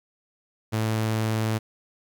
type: tone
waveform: sawtooth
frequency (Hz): 110.1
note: A2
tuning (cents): +2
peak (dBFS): -19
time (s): 0.72-1.59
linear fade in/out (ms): 20
effects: 10-bit